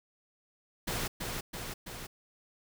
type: noise with echo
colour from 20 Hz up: pink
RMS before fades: -34 dBFS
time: 0.87-1.08 s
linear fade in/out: 10 ms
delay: 330 ms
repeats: 3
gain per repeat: -3 dB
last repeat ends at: 2.07 s
effects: none